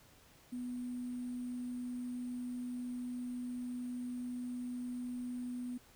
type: tone with sample-and-hold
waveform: sine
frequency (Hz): 246.9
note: B3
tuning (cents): 0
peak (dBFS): -38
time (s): 0.52-5.78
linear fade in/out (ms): 10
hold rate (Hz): 8820
effects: pink hiss -63 dBFS RMS until 5.95 s

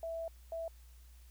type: tone bursts at uneven times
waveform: sine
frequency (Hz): 659.3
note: E5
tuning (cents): 0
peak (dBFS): -37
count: 2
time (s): 0.03-0.28 / 0.52-0.68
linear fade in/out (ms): 2
effects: added 60 Hz sine -54 dBFS peak until 1.3 s + white hiss -67 dBFS RMS until 1.3 s

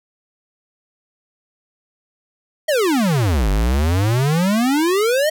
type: exponential two-way sweep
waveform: square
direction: down then up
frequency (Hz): 652 to 47.45 to 638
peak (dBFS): -15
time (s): 2.68-5.3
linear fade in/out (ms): 10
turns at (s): 3.5
effects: none

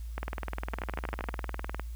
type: two click trains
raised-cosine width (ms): 0.5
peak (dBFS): -19 / -18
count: 33 / 8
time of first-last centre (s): 0.18-1.796 / 0.74-1.287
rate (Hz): 19.8 / 12.8
effects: added 57 Hz sine -36 dBFS peak until 1.95 s + white hiss -60 dBFS RMS until 1.95 s

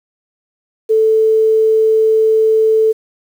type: tone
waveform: sine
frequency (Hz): 440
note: A4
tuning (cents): 0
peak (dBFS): -8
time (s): 0.89-2.93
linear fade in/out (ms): 20
effects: 7-bit

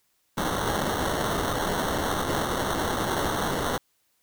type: noise with sample-and-hold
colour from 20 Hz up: white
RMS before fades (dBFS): -27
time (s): 0.37-3.78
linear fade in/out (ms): 10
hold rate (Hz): 2450
effects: white hiss -70 dBFS RMS until 4.22 s

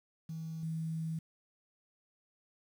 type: tone with level steps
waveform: sine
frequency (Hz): 161.2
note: E3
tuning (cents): -38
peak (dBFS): -38 / -34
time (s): 0.29-1.19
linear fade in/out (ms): 5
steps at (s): 0.63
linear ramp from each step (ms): 2
effects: 10-bit

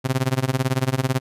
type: tone with tremolo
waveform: sawtooth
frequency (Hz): 130.81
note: C3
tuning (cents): 0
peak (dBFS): -12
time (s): 0.04-1.2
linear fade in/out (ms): 20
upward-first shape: sine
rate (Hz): 18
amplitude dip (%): 95
effects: resampled to 32000 Hz

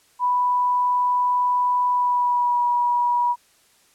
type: tone with pitch glide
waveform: sine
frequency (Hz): 987.8 to 968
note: B5 to B5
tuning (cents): 0 to -35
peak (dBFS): -17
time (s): 0.19-3.36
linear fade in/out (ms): 50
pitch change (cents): -35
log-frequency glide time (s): 1.9-2.62
effects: white hiss -58 dBFS RMS until 3.94 s + low-pass 11000 Hz 12 dB/octave

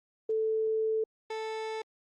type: tone pair in turn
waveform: sine / 30% pulse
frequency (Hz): 440 / 440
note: A4 / A4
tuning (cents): 0 / 0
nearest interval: unison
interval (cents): 0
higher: neither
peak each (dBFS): -26 / -31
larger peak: first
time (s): 0.29-1.04 / 1.3-1.82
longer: first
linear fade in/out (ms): 5
effects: low-pass 5000 Hz 12 dB/octave + Opus 24 kbps

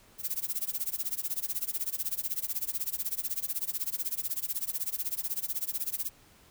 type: noise with tremolo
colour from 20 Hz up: violet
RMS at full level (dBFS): -30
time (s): 0.18-6.11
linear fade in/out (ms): 50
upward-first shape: sine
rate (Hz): 16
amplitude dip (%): 95
effects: pink hiss -59 dBFS RMS until 6.5 s

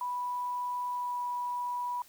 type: tone with pitch glide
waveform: sine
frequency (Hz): 985 to 978.2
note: B5 to B5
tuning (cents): -5 to -17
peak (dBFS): -31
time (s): 0.01-2.02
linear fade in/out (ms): 2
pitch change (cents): -12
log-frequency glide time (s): 0.87-1.22
effects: white hiss -58 dBFS RMS until 2.08 s

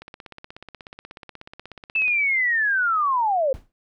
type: click train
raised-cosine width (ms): 0.3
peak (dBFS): -23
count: 35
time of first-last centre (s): 0.02-2.081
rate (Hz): 16.5
type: linear sweep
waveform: sine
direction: down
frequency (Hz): 2652 to 505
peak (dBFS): -18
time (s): 1.95-3.53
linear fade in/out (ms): 5
type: noise with exponential decay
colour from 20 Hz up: brown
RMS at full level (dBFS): -33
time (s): 3.54-3.72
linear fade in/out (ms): 0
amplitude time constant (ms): 37
effects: none

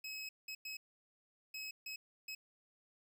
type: tone bursts at uneven times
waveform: 25% pulse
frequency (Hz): 2561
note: D#7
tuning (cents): +49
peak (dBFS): -39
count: 6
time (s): 0.04-0.29 / 0.48-0.55 / 0.65-0.77 / 1.54-1.71 / 1.86-1.96 / 2.28-2.35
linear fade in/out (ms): 5
effects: none

